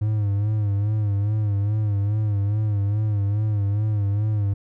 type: tone with vibrato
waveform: triangle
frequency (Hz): 103.83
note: G#2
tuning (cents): 0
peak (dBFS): -17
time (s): 0.01-4.54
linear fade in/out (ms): 10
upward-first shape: sine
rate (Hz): 2.4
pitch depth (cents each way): 72
effects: none